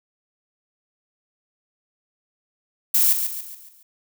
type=noise with echo; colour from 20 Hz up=violet; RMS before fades=-17 dBFS; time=2.94-3.13 s; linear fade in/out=5 ms; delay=140 ms; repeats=5; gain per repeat=-7 dB; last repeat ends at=3.83 s; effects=none